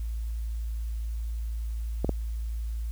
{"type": "clicks", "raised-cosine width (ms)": 2, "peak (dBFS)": -13, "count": 2, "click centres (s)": [2.046, 2.093], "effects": ["added 56 Hz sine -29 dBFS peak until 2.91 s", "white hiss -57 dBFS RMS until 2.91 s"]}